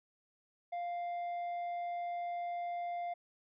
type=tone with tanh clipping; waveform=sine; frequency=698.5 Hz; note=F5; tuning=in tune; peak=-37 dBFS; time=0.72-3.14 s; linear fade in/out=10 ms; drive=5 dB; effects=none